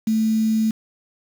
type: tone with quantisation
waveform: sine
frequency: 220 Hz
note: A3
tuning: in tune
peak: -16 dBFS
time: 0.07-0.71 s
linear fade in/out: 5 ms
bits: 6
effects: none